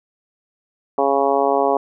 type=harmonic tone; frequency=138.59 Hz; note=C#3; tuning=in tune; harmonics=2 / 3 / 4 / 5 / 6 / 7 / 8; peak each=-26 / -20 / -21 / -20 / -22 / -25 / -26 dBFS; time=0.98-1.77 s; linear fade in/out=2 ms; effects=none